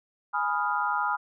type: chord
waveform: sine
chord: F half-diminished seventh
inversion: first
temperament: equal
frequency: 830.6 / 987.8 / 1244.5 / 1396.9 Hz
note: Ab5 / Cb6 / Eb6 / F6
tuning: 0 / 0 / 0 / 0 cents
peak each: -30 dBFS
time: 0.33-1.17 s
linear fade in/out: 20 ms
effects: none